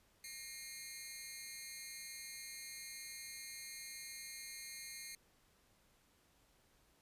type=tone with amplitude modulation; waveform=10% pulse; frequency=2134 Hz; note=C7; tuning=34 cents sharp; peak=-34 dBFS; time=0.24-5.15 s; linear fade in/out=2 ms; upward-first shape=sine; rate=279 Hz; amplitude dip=95%; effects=pink hiss -72 dBFS RMS until 7.01 s + resampled to 32000 Hz